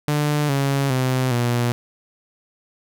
sawtooth tone with pitch steps, 148.3 / 138.37 / 129.1 / 120.46 Hz, D3 / C#3 / C3 / B2, +17 / -3 / -23 / -43 cents, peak -14 dBFS, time 0.08-1.72 s, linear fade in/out 0 ms, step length 410 ms, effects none

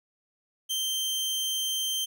sawtooth tone, 3136 Hz, G7, in tune, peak -24 dBFS, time 0.69-2.06 s, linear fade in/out 20 ms, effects none

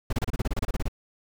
brown noise bursts, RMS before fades -25 dBFS, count 14, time 0.1-0.883 s, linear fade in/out 5 ms, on 29 ms, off 29 ms, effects none

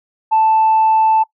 sine tone, 880 Hz, A5, in tune, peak -8 dBFS, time 0.31-1.24 s, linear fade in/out 20 ms, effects noise-tail reverb RT60 0.1 s tail -19 dB re dry + tanh soft clip ceiling -6 dBFS

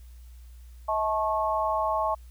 sine tone cluster, 641 / 869 / 1092 Hz, E5 / A5 / C#6, -49 / -22 / -26 cents, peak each -28 dBFS, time 0.88-2.15 s, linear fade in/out 10 ms, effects added 60 Hz sine -44 dBFS peak until 2.3 s + white hiss -63 dBFS RMS until 2.3 s

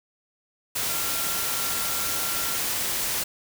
sine tone in noise, 1374 Hz, F6, 29 cents flat, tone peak -37 dBFS, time 0.89-2.58 s, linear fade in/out 10 ms, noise white, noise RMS -27 dBFS, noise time 0.75-3.24 s, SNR -13 dB, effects none

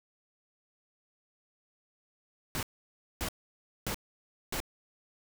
pink noise bursts, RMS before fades -34 dBFS, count 4, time 2.55-4.602 s, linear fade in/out 0 ms, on 78 ms, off 580 ms, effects none

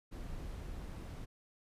brown noise, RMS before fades -44 dBFS, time 0.11-1.26 s, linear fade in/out 20 ms, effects resampled to 32000 Hz

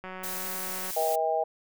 click train, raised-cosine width 0.5 ms, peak -25 dBFS, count 162, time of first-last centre 0.04-0.906 s, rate 186 Hz
blue noise, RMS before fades -35 dBFS, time 0.23-1.16 s, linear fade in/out 10 ms
harmonic tone, 160 Hz, D#3, 49 cents sharp, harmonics 3 / 4 / 5, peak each -31 / -27 / -28 dBFS, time 0.96-1.44 s, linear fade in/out 10 ms
effects none

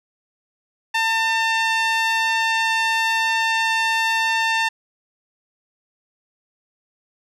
sawtooth tone with band-pass filter, 899 Hz, A5, 37 cents sharp, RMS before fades -20 dBFS, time 0.94-4.69 s, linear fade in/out 10 ms, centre 2300 Hz, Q 1, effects none

